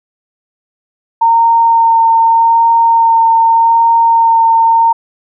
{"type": "tone with vibrato", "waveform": "sine", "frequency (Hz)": 916, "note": "A#5", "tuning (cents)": -31, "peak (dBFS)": -5, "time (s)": [1.21, 4.93], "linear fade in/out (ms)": 10, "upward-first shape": "sine", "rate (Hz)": 0.83, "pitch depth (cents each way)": 11, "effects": []}